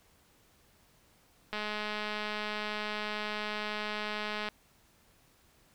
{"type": "click train", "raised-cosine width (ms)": 0.3, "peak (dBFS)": -20, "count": 625, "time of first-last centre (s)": [1.53, 4.487], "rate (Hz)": 211, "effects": ["pink hiss -65 dBFS RMS until 5.74 s"]}